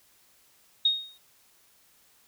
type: tone with exponential decay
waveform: sine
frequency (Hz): 3729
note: A#7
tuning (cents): 0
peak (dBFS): -17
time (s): 0.85-1.18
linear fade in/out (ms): 5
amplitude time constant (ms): 71
effects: white hiss -62 dBFS RMS until 2.27 s